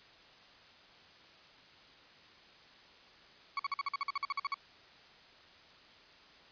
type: tone bursts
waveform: 35% pulse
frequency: 1119 Hz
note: C#6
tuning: 16 cents sharp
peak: -30 dBFS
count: 14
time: 3.57-4.543 s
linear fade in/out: 2 ms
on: 24 ms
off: 49 ms
effects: white hiss -58 dBFS RMS until 6.51 s + resampled to 11025 Hz